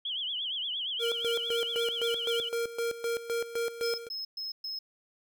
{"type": "tone with vibrato", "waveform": "sine", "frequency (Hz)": 3156, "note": "G7", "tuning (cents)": 11, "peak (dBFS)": -31, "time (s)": [0.05, 2.49], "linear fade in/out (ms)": 5, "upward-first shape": "triangle", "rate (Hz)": 8.6, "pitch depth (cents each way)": 170}
{"type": "tone with tremolo", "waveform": "square", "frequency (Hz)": 466.2, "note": "A#4", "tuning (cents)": 0, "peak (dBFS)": -29, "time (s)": [0.99, 4.09], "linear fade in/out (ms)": 50, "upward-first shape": "square", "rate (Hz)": 3.9, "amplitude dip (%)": 75}
{"type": "tone bursts", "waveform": "triangle", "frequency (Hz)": 5170, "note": "E8", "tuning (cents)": -34, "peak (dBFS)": -33, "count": 4, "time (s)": [3.83, 4.79], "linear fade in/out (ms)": 5, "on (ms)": 150, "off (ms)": 120}
{"effects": []}